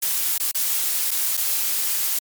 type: noise with dropouts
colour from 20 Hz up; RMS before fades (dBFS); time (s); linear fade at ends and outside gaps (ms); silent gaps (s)
blue; -22; 0.02-2.19; 5; 0.38-0.399 / 0.515-0.546 / 1.109-1.113 / 1.37-1.374
effects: MP3 96 kbps